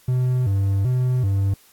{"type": "tone with vibrato", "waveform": "triangle", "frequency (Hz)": 111.5, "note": "A2", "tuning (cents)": 23, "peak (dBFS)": -15, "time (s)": [0.08, 1.54], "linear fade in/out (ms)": 5, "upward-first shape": "square", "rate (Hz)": 1.3, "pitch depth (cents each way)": 220, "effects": ["white hiss -54 dBFS RMS until 1.72 s", "AAC 64 kbps"]}